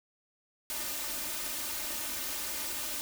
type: noise with comb filter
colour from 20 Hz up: white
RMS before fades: -36 dBFS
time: 0.7-3.01 s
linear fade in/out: 0 ms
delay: 3.3 ms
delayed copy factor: +0.85
effects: none